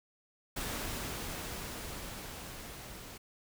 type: noise with level ramp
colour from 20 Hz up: pink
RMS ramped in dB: -37 to -48 dBFS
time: 0.56-3.18 s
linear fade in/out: 10 ms
effects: none